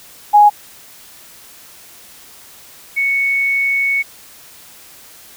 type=tone pair in turn; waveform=sine; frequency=830.6 / 2217 Hz; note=G#5 / C#7; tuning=0 / 0 cents; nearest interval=octave + perfect fourth; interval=1700 cents; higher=second; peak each=-4 / -13 dBFS; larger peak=first; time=0.33-0.5 / 2.96-4.03 s; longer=second; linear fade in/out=20 ms; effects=white hiss -41 dBFS RMS until 5.36 s